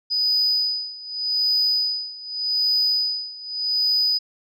sine tone with tremolo, 4978 Hz, D#8, in tune, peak -15 dBFS, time 0.1-4.19 s, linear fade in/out 20 ms, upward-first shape sine, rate 0.84 Hz, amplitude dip 90%, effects tanh soft clip ceiling -14 dBFS

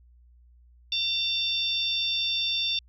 harmonic tone with a mistuned harmonic, 915 Hz, A#5, 32 cents flat, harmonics 3 / 4 / 5 / 6, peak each -32 / -26 / -35 / -35 dBFS, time 0.92-2.79 s, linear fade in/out 2 ms, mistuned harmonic 4, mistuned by -46 cents, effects added 60 Hz sine -53 dBFS peak until 2.88 s

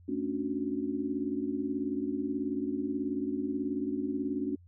sine chord, D major seventh, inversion second, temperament just, 220.2 / 275.3 / 293.7 / 367.1 Hz, A3 / C#4 / D4 / F#4, +2 / -12 / 0 / -14 cents, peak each -38 / -33 / -35 / -38 dBFS, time 0.08-4.56 s, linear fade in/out 10 ms, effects added 88 Hz sine -53 dBFS peak until 4.67 s

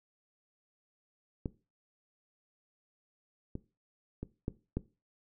clicks, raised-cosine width 3 ms, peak -21 / -25 / -25 / -20 / -19 dBFS, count 5, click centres 1.458 / 3.554 / 4.23 / 4.481 / 4.77 s, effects noise-tail reverb RT60 0.3 s tail -18 dB re dry

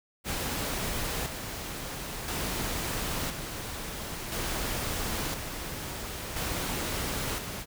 pink noise with tremolo, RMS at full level -32 dBFS, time 0.24-7.66 s, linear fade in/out 50 ms, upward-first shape square, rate 0.49 Hz, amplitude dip 45%, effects none

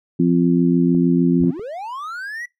harmonic tone, 86.6 Hz, F2, 14 cents flat, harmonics 2 / 3 / 4, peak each -16 / -16 / -21 dBFS, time 0.19-1.51 s, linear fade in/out 10 ms
clicks, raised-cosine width 2 ms, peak -22 dBFS, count 3, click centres 0.948 / 1.438 / 1.595 s
triangle linear sweep, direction up, 34.65 to 1979 Hz, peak -25 dBFS, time 1.4-2.46 s, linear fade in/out 10 ms
effects noise-tail reverb RT60 0.2 s tail -23 dB re dry

